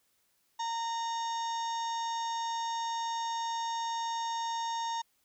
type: harmonic tone with a mistuned harmonic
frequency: 921 Hz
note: A#5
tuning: 21 cents flat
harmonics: 1 / 2 / 3 / 4 / 5 / 6 / 7 / 8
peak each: -32 / -47 / -51 / -43 / -56 / -47 / -47 / -58 dBFS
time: 0.59-5.02 s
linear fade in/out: 10 ms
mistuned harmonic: 3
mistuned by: +79 cents
effects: white hiss -73 dBFS RMS until 5.24 s